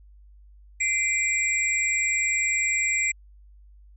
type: tone cluster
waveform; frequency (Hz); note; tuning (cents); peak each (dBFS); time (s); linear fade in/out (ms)
sine; 2070 / 2360 / 7640; C7 / D7 / A#8; -19 / +8 / +42; -26; 0.8-3.12; 10
effects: added 50 Hz sine -48 dBFS peak until 3.96 s